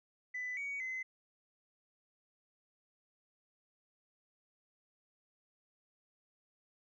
sine tone with pitch steps, 1997 / 2251 / 2046 Hz, B6 / C#7 / C7, +19 / +26 / -39 cents, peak -36 dBFS, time 0.34-1.03 s, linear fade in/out 10 ms, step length 230 ms, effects tanh soft clip ceiling -34 dBFS

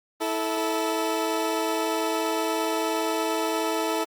20% pulse tone pair together, 326.2 / 437.8 Hz, E4 / A4, -18 / -9 cents, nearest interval perfect fourth, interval 509 cents, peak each -22 dBFS, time 0.2-4.05 s, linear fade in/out 20 ms, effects Opus 32 kbps

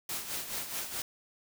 white noise with tremolo, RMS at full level -35 dBFS, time 0.09-1.02 s, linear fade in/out 2 ms, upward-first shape sine, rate 4.7 Hz, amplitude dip 60%, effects none

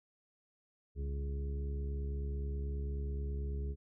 harmonic tone with a mistuned harmonic, 69.3 Hz, C#2, in tune, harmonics 1 / 2 / 3 / 4 / 5 / 6, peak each -35 / -46 / -51 / -57 / -55 / -49 dBFS, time 0.95-3.76 s, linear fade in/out 50 ms, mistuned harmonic 2, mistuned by +66 cents, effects none

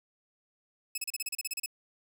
10% pulse tone bursts, 2588 Hz, E7, 32 cents flat, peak -23 dBFS, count 12, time 0.95-1.661 s, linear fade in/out 5 ms, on 29 ms, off 33 ms, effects none

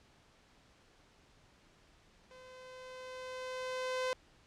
sawtooth tone with level ramp, 512 Hz, C5, 38 cents flat, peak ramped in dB -50 to -28 dBFS, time 2.31-4.13 s, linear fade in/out 0 ms, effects pink hiss -65 dBFS RMS until 4.46 s + low-pass 6000 Hz 12 dB/octave

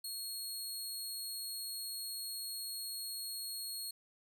20% pulse tone, 4304 Hz, C8, 48 cents sharp, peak -34 dBFS, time 0.04-3.91 s, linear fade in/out 5 ms, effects none

